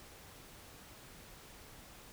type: silence
effects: pink hiss -55 dBFS RMS until 2.12 s